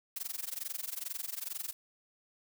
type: noise with amplitude modulation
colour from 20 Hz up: blue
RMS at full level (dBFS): -36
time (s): 0.16-1.73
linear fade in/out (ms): 5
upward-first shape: sine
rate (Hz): 22.3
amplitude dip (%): 95
effects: none

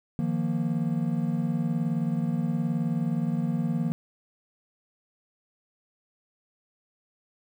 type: chord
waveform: triangle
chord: Eb suspended second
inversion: none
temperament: equal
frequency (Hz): 155.56 / 174.61 / 233.1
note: Eb3 / F3 / Bb3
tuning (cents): 0 / 0 / 0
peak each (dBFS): -27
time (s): 0.19-3.92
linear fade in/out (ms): 0
effects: 10-bit

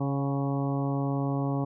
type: harmonic tone with a mistuned harmonic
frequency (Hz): 138.59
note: C#3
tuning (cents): 0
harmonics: 1 / 2 / 3 / 4 / 5 / 6 / 7 / 8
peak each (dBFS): -28 / -30 / -38 / -38 / -39 / -41 / -43 / -42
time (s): 0-1.65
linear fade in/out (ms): 10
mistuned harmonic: 5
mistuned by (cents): +29
effects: none

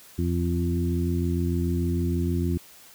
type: harmonic tone with a mistuned harmonic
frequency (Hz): 86.6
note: F2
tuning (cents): -14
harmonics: 1 / 2 / 3 / 4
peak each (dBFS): -25 / -28 / -30 / -31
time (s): 0.18-2.58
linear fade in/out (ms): 10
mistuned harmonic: 1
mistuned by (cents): -17
effects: white hiss -50 dBFS RMS until 2.94 s

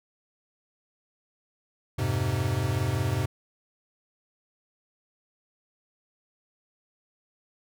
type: chord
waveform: square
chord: F minor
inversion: none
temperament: equal with one note detuned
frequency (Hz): 87.31 / 103.83 / 129.01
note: F2 / Ab2 / C3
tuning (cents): 0 / 0 / -24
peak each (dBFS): -33 / -29 / -29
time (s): 1.98-3.26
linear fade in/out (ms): 10
effects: none

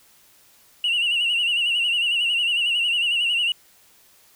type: tone with vibrato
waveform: sine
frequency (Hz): 2828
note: F7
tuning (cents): +21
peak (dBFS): -17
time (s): 0.84-3.52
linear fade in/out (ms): 2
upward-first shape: sine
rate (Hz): 11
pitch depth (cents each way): 77
effects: tanh soft clip ceiling -16 dBFS + white hiss -55 dBFS RMS until 4.35 s

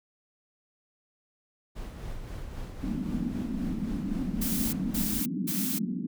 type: noise with tremolo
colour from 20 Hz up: brown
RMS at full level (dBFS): -36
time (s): 1.75-5.21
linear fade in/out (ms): 20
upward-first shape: sine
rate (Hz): 3.8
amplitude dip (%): 40
type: band-pass noise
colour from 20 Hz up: white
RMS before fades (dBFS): -32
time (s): 2.83-6.07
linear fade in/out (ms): 10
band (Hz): 170 to 270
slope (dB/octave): 48
type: noise bursts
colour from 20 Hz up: blue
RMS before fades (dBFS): -32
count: 3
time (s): 4.41-5.79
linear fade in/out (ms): 10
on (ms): 320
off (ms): 210
effects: none

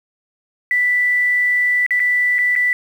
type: tone with dropouts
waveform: sine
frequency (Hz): 1975.5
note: B6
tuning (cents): 0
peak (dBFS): -13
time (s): 0.71-2.73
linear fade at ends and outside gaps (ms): 1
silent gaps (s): 1.864-1.907 / 1.996-2.001 / 2.384-2.388 / 2.554-2.561
effects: 7-bit

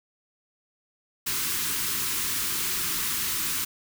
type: band-stop noise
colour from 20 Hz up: white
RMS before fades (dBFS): -28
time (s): 1.26-3.65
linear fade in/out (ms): 10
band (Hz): 420 to 960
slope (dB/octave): 48
effects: none

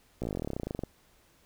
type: slowing click train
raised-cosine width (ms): 2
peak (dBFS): -20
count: 23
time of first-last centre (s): 0.22-0.836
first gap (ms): 16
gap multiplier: 1.05
effects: pink hiss -64 dBFS RMS until 1.45 s

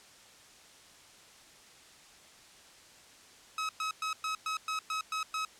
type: tone bursts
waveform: sawtooth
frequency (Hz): 1280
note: D#6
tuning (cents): +49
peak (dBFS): -28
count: 9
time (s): 3.58-5.45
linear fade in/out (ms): 2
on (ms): 110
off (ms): 110
effects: white hiss -56 dBFS RMS until 5.59 s + low-pass 8000 Hz 12 dB/octave

